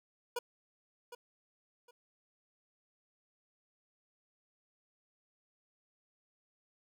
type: tone with echo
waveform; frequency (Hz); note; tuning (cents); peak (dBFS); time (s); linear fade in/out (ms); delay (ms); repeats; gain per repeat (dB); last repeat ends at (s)
25% pulse; 483.2; B4; -38; -30; 0.36-0.39; 5; 760; 2; -12; 1.91
effects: none